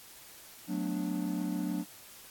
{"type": "chord", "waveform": "triangle", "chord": "B minor seventh", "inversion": "second", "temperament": "equal with one note detuned", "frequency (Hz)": [183.93, 220, 246.9, 293.7], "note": ["F#3", "A3", "B3", "D4"], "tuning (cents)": [-10, 0, 0, 0], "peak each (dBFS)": [-33, -37, -37, -33], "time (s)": [0.67, 1.85], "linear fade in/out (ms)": 50, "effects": ["white hiss -52 dBFS RMS until 2.3 s", "AAC 64 kbps"]}